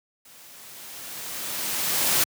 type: noise with level ramp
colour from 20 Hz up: white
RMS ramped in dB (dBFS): -50 to -20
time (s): 0.25-2.24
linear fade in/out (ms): 5
effects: high-pass 100 Hz 12 dB/octave